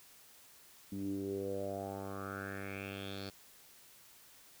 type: tone with low-pass filter sweep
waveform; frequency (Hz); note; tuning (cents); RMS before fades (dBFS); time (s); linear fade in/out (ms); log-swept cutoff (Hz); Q
10% pulse; 98; G2; 0; -41; 0.92-3.3; 5; 240 to 4600; 5.3
effects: white hiss -60 dBFS RMS until 4.6 s